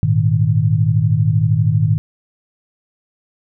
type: chord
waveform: sine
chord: Ab suspended second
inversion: none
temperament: equal with one note detuned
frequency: 103.83 / 116.54 / 154.85 Hz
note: Ab2 / Bb2 / Eb3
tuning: 0 / 0 / -8 cents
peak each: -16 dBFS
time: 0.03-1.98 s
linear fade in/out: 0 ms
effects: none